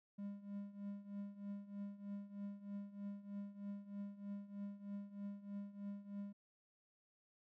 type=tone with tremolo; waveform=triangle; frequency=201.5 Hz; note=G3; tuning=48 cents sharp; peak=-40 dBFS; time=0.18-6.33 s; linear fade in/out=10 ms; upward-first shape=triangle; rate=3.2 Hz; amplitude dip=85%; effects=none